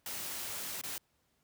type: noise with dropouts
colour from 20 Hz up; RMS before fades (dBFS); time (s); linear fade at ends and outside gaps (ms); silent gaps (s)
white; -40; 0.06-0.98; 2; 0.814-0.836
effects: pink hiss -75 dBFS RMS until 1.43 s + high-pass 60 Hz 12 dB/octave